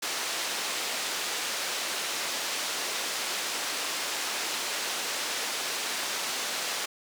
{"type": "band-pass noise", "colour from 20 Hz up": "white", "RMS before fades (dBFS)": -32, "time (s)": [0.02, 6.86], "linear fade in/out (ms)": 10, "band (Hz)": [330, 6100], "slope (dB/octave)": 12, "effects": []}